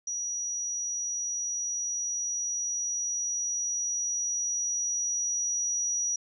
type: tone with level ramp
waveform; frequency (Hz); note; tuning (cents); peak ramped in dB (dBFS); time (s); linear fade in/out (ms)
sine; 5810; F#8; -32; -30 to -26; 0.07-6.16; 5
effects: none